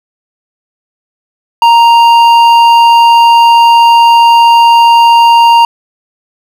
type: tone with hard clipping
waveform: triangle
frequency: 932.3 Hz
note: A#5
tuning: in tune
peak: -3 dBFS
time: 1.62-5.65 s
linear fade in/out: 2 ms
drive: 12 dB
effects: none